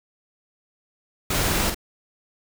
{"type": "noise with echo", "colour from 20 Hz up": "pink", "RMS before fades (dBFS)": -23, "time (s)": [1.3, 1.7], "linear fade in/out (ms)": 5, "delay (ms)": 46, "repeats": 1, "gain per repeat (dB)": -6, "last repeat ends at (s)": 1.746, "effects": []}